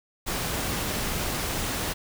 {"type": "noise", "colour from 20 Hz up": "pink", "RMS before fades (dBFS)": -29, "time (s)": [0.26, 1.94], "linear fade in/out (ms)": 20, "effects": []}